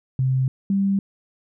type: tone pair in turn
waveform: sine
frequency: 130.81 / 196.62 Hz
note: C3 / G3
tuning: 0 / +5 cents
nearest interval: perfect fifth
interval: 705 cents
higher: second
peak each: -17 dBFS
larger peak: neither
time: 0.19-0.48 / 0.7-0.99 s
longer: neither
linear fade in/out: 2 ms
effects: none